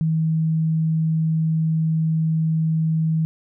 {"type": "tone", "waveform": "sine", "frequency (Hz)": 160, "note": "D#3", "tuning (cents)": 49, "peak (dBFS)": -17, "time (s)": [0.01, 3.25], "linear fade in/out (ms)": 0, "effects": []}